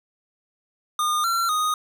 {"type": "tone with pitch steps", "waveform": "square", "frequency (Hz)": [1218, 1363, 1242], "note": ["D#6", "F6", "D#6"], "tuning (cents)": [-37, -43, -3], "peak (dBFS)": -21, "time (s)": [0.99, 1.74], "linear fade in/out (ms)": 2, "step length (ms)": 250, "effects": []}